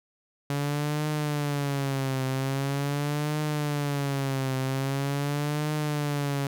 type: tone with vibrato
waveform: sawtooth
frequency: 141.4 Hz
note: C#3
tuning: 35 cents sharp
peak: -22 dBFS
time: 0.5-6.47 s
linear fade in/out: 2 ms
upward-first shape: triangle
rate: 0.43 Hz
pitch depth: 130 cents each way
effects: none